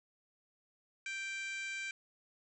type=harmonic tone with a mistuned harmonic; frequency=784 Hz; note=G5; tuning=in tune; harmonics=2 / 3 / 4 / 5 / 6 / 7 / 8 / 9 / 10; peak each=-44 / -40 / -52 / -54 / -57 / -58 / -57 / -55 / -58 dBFS; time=1.06-1.91 s; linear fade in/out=2 ms; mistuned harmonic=7; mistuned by=+38 cents; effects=none